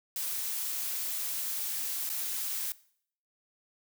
blue noise with dropouts, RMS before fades -34 dBFS, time 0.16-2.72 s, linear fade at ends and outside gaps 1 ms, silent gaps 2.092-2.099 s, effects noise-tail reverb RT60 0.6 s tail -20 dB re dry

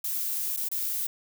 violet noise with dropouts, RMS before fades -30 dBFS, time 0.04-1.07 s, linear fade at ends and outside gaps 5 ms, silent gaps 0.565-0.572 / 0.687-0.715 s, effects none

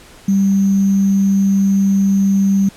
sine tone with sample-and-hold, 196 Hz, G3, in tune, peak -10 dBFS, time 0.28-2.69 s, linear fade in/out 5 ms, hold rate 6300 Hz, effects pink hiss -42 dBFS RMS until 2.76 s + low-pass 11000 Hz 12 dB/octave

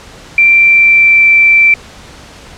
sine tone with pitch glide, 2355 to 2339 Hz, D7 to D7, +4 to -8 cents, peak -3 dBFS, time 0.38-1.74 s, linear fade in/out 2 ms, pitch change -12 cents, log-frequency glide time 0.5-1.26 s, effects pink hiss -34 dBFS RMS until 2.57 s + low-pass 7000 Hz 12 dB/octave

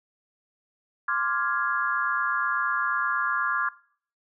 sine chord, D half-diminished seventh, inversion third, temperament equal, 1046.5 / 1174.7 / 1396.9 / 1661.2 Hz, C6 / D6 / F6 / Ab6, 0 / 0 / 0 / 0 cents, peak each -31 / -29 / -28 / -28 dBFS, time 1.08-3.69 s, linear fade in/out 5 ms, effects noise-tail reverb RT60 0.5 s tail -19 dB re dry

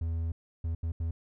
triangle tone bursts at uneven times, 82.41 Hz, E2, in tune, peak -27 dBFS, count 4, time 0.01-0.32 / 0.64-0.75 / 0.83-0.92 / 1-1.11 s, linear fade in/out 5 ms, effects none

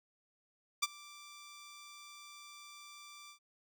10% pulse tone with ADSR envelope, 1174.7 Hz, D6, in tune, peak -19 dBFS, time 0.82-3.39 s, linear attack 13 ms, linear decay 30 ms, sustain -24 dB, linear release 93 ms, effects none

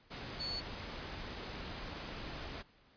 sine tone in noise, 4435 Hz, C#8, in tune, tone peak -37 dBFS, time 0.39-0.61 s, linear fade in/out 20 ms, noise pink, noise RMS -44 dBFS, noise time 0.1-2.63 s, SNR +4 dB, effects pink hiss -66 dBFS RMS until 2.96 s + resampled to 11025 Hz

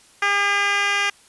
10% pulse tone with band-pass filter sweep, 403.8 Hz, G#4, 49 cents flat, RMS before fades -20 dBFS, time 0.22-1.1 s, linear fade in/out 5 ms, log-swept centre 1800 to 2700 Hz, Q 1.1, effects white hiss -52 dBFS RMS until 1.28 s + resampled to 24000 Hz

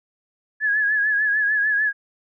sine tone with vibrato, 1690 Hz, G#6, 30 cents sharp, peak -17 dBFS, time 0.6-1.93 s, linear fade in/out 50 ms, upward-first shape triangle, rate 6.7 Hz, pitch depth 71 cents each way, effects none

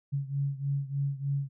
sine beating tone pair, 138.7 / 142 Hz, C#3 / C#3, +1 / +42 cents, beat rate 3.3 Hz, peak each -30 / -33 dBFS, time 0.12-1.49 s, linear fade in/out 20 ms, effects none

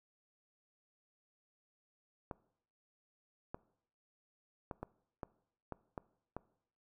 clicks, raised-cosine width 1 ms, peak -27 dBFS, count 8, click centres 2.312 / 3.545 / 4.712 / 4.83 / 5.232 / 5.723 / 5.978 / 6.366 s, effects noise-tail reverb RT60 0.7 s tail -21 dB re dry

